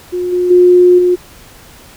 sine tone with level steps, 358.3 Hz, F4, 44 cents sharp, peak -14 / -10 / -3 / -7 dBFS, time 0.12-1.16 s, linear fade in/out 20 ms, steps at 0.32 / 0.5 / 0.98 s, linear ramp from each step 10 ms, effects pink hiss -39 dBFS RMS until 1.96 s

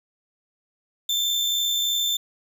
35% pulse tone with amplitude modulation, 3554 Hz, A7, 17 cents sharp, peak -18 dBFS, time 1.09-2.17 s, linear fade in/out 5 ms, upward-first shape sine, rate 63.1 Hz, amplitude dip 25%, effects none

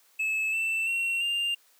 triangle tone with pitch steps, 2600 / 2664 / 2729 / 2796 Hz, E7 / E7 / F7 / F7, -24 / +18 / -41 / +1 cents, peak -24 dBFS, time 0.19-1.55 s, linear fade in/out 10 ms, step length 340 ms, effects white hiss -62 dBFS RMS until 1.79 s + high-pass 400 Hz 12 dB/octave

